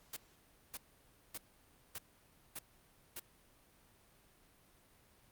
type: noise bursts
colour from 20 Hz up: white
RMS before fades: -44 dBFS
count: 6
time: 0.13-3.196 s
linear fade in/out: 5 ms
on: 36 ms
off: 570 ms
effects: pink hiss -67 dBFS RMS until 5.31 s + Opus 48 kbps